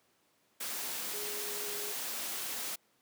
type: tone in noise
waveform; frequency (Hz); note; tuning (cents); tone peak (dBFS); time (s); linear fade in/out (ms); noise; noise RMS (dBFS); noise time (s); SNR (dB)
sine; 416.2; G#4; +4; -44; 1.13-1.93; 10; white; -38; 0.6-2.76; -9
effects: pink hiss -71 dBFS RMS until 3.01 s + high-pass 200 Hz 12 dB/octave